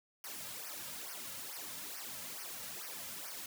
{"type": "noise with flanger", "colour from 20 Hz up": "white", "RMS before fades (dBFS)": -45, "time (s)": [0.24, 3.46], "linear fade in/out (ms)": 2, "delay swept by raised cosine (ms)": [0.26, 2.76], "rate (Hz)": 2.3, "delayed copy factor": -1, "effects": []}